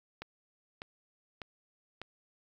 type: click train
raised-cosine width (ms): 0.3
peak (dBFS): -25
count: 4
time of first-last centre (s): 0.22-2.016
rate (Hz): 1.67
effects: 10-bit